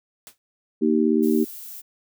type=noise with exponential decay; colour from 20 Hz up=white; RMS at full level=-38 dBFS; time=0.27-0.38 s; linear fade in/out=0 ms; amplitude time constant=22 ms
type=harmonic tone; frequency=77.78 Hz; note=D#2; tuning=in tune; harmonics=3 / 4 / 5; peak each=-20 / -21 / -22 dBFS; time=0.81-1.45 s; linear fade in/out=20 ms
type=noise; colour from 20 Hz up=violet; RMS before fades=-38 dBFS; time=1.22-1.82 s; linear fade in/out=20 ms
effects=none